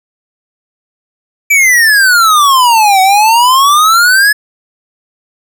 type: exponential two-way sweep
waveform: square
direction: down then up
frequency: 2341 to 747 to 1722 Hz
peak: -5 dBFS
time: 1.5-4.33 s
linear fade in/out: 10 ms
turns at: 3.01 s
effects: none